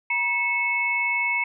sine tone cluster, 957 / 2195 / 2615 Hz, A#5 / C#7 / E7, +45 / -18 / -15 cents, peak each -29 / -22 / -30 dBFS, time 0.1-1.44 s, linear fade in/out 5 ms, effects none

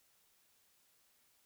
silence, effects white hiss -72 dBFS RMS until 1.45 s

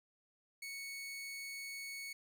sawtooth tone, 2217 Hz, C#7, in tune, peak -40 dBFS, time 0.62-2.13 s, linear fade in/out 5 ms, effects none

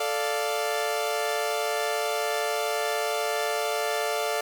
sawtooth chord, D minor, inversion second, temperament equal, 440 / 587.3 / 698.5 Hz, A4 / D5 / F5, 0 / 0 / 0 cents, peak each -26 dBFS, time 0-4.41 s, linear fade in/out 5 ms, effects 8-bit

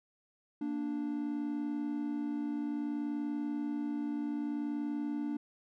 triangle tone pair together, 233.1 / 293.7 Hz, A#3 / D4, 0 / 0 cents, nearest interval major third, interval 400 cents, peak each -37 / -32 dBFS, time 0.61-5.37 s, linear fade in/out 5 ms, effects none

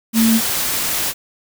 sine tone in noise, 225.9 Hz, A3, 46 cents sharp, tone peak -11 dBFS, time 0.13-0.41 s, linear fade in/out 50 ms, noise white, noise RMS -20 dBFS, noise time 0.13-1.14 s, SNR +6 dB, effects none

